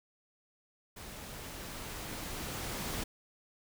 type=noise with level ramp; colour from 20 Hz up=pink; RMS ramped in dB=-47 to -37 dBFS; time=0.96-3.04 s; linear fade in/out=10 ms; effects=none